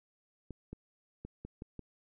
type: clicks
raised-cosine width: 3 ms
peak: -30 dBFS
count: 6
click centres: 0.507 / 0.73 / 1.25 / 1.45 / 1.621 / 1.793 s
effects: none